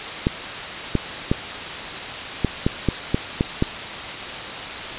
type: clicks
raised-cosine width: 3 ms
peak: -4 dBFS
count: 9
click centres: 0.269 / 0.953 / 1.315 / 2.447 / 2.665 / 2.887 / 3.145 / 3.409 / 3.624 s
effects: white hiss -29 dBFS RMS until 4.98 s + resampled to 8000 Hz